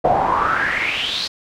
brown noise with band-pass filter sweep, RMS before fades -19 dBFS, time 0.04-1.28 s, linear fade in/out 10 ms, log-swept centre 640 to 4500 Hz, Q 6.6, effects none

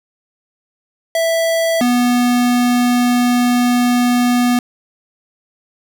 square tone pair in turn, 659.3 / 244.6 Hz, E5 / B3, 0 / -16 cents, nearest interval octave + perfect fourth, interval 1716 cents, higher first, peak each -14 / -12 dBFS, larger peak second, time 1.15-1.81 / 1.81-4.59 s, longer second, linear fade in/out 2 ms, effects none

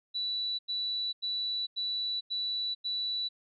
sine tone bursts, 3951 Hz, B7, in tune, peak -30 dBFS, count 6, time 0.14-3.29 s, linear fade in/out 20 ms, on 450 ms, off 90 ms, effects none

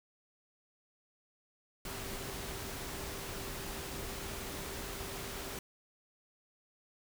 sine tone in noise, 392 Hz, G4, in tune, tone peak -50 dBFS, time 1.85-5.59 s, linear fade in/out 2 ms, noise pink, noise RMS -42 dBFS, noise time 1.85-5.59 s, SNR -11 dB, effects none

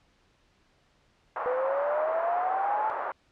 pink band-pass noise, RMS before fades -33 dBFS, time 1.36-3.12 s, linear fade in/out 2 ms, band 610 to 1300 Hz, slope 24 dB/octave
sine exponential sweep, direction up, 493.9 to 880 Hz, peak -26 dBFS, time 1.46-2.9 s, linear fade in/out 0 ms
effects pink hiss -66 dBFS RMS until 3.31 s + low-pass 5000 Hz 12 dB/octave

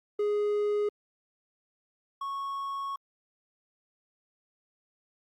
triangle tone pair in turn, 415.3 / 1103.6 Hz, G#4 / C#6, 0 / -8 cents, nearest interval octave + perfect fourth, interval 1692 cents, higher second, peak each -23 / -30 dBFS, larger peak first, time 0.19-0.89 / 2.21-2.96 s, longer second, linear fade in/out 5 ms, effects Opus 48 kbps

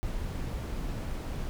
brown noise, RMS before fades -34 dBFS, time 0.03-1.49 s, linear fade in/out 0 ms, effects none

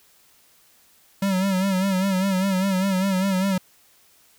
square tone with vibrato, 190.8 Hz, G3, 47 cents flat, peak -20 dBFS, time 1.22-3.58 s, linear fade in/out 5 ms, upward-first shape sine, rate 5 Hz, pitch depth 68 cents each way, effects white hiss -57 dBFS RMS until 4.38 s

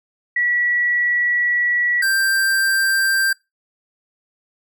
sine / square tone pair in turn, 1939 / 1576.6 Hz, B6 / G6, -32 / +9 cents, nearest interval major third, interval 359 cents, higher first, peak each -16 dBFS, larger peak neither, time 0.36-2.02 / 2.02-3.33 s, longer first, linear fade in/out 5 ms, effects noise-tail reverb RT60 0.2 s tail -22 dB re dry

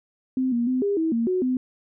sine tone with pitch steps, 259.1 / 237 / 255.9 / 403.5 / 323 / 230.9 / 368.1 / 254.9 Hz, C4 / A#3 / C4 / G#4 / E4 / A#3 / F#4 / C4, -17 / +29 / -38 / -50 / -35 / -16 / -9 / -45 cents, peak -20 dBFS, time 0.37-1.57 s, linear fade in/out 2 ms, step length 150 ms, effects none

